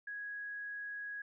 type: tone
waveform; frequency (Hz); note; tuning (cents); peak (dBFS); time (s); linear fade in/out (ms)
sine; 1661.2; G#6; 0; -40; 0.07-1.22; 5
effects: none